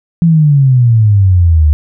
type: exponential sweep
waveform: sine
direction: down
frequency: 171.4 to 73.3 Hz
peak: -4 dBFS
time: 0.22-1.73 s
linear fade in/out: 0 ms
effects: none